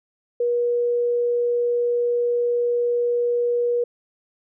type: tone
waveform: sine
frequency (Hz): 480.4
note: B4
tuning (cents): -48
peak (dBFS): -18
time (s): 0.4-3.84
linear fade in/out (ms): 5
effects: none